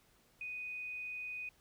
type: tone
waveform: sine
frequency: 2489 Hz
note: D#7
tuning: in tune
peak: -40 dBFS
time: 0.41-1.49 s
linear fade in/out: 2 ms
effects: pink hiss -69 dBFS RMS until 1.6 s